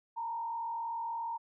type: tone with frequency modulation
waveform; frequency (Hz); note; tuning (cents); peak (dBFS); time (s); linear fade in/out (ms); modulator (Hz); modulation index
sine; 923; A#5; -17; -34; 0.16-1.38; 20; 43.3; 0.59
effects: none